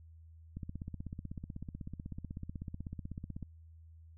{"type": "click train", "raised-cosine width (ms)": 5, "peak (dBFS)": -29, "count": 47, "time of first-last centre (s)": [0.57, 3.427], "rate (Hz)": 16.1, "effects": ["added 81 Hz sine -53 dBFS peak until 4.17 s"]}